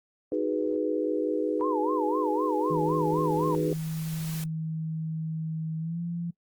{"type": "chord", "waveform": "sine", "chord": "G# minor seventh", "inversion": "second", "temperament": "equal", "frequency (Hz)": [311.1, 370, 415.3, 493.9], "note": ["D#4", "F#4", "G#4", "B4"], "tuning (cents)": [0, 0, 0, 0], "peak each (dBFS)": [-29, -34, -30, -30], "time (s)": [0.32, 3.73], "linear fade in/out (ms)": 2}
{"type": "noise with exponential growth", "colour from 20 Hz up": "white", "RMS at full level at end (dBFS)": -40, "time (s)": [0.66, 4.44], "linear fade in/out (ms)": 2, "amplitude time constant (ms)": 820}
{"type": "tone with vibrato", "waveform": "sine", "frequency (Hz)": 948, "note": "A#5", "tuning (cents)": 29, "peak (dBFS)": -29, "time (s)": [1.61, 3.55], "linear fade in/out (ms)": 0, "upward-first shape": "sine", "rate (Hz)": 3.9, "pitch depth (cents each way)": 220}
{"type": "tone with pitch glide", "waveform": "sine", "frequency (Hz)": [159.5, 170.95], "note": ["D#3", "F3"], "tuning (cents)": [43, -37], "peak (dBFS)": -29, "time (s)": [2.7, 6.31], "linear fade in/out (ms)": 10, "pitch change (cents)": 120, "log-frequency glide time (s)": [5.79, 6]}
{"effects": ["noise-tail reverb RT60 0.1 s tail -26 dB re dry", "Opus 32 kbps"]}